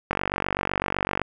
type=click train; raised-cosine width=0.5 ms; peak=-8 dBFS; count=54; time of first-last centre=0.11-1.216 s; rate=47.9 Hz; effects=none